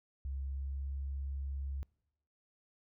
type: tone with pitch glide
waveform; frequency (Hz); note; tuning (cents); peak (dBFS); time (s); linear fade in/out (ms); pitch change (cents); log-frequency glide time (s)
sine; 67.8 to 68.67; C#2 to C#2; -38 to -16; -36; 0.25-1.83; 0; +22; 0.39-0.87
effects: noise-tail reverb RT60 0.9 s tail -25 dB re dry